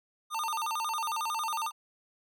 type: tone with vibrato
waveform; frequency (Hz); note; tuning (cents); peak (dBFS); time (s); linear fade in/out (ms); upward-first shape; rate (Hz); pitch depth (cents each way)
square; 1046.5; C6; 0; -31; 0.3-1.72; 50; square; 11; 260
effects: none